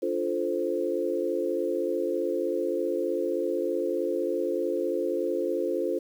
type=chord; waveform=sine; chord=D minor seventh; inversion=none; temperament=equal; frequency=293.7 / 349.2 / 440 / 523.3 Hz; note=D4 / F4 / A4 / C5; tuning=0 / 0 / 0 / 0 cents; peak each=-34 / -29 / -31 / -30 dBFS; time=0.02-5.99 s; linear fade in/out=10 ms; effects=9-bit